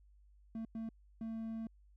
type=tone bursts at uneven times; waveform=triangle; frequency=224.2 Hz; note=A3; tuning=33 cents sharp; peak=-37 dBFS; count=3; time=0.55-0.65 / 0.75-0.89 / 1.21-1.67 s; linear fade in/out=2 ms; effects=added 50 Hz sine -61 dBFS peak until 1.96 s